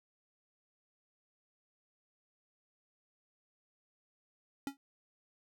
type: tone with exponential decay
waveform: square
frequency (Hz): 277.2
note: C#4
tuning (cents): 0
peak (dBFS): -33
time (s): 4.67-4.77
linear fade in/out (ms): 1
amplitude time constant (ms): 20
effects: none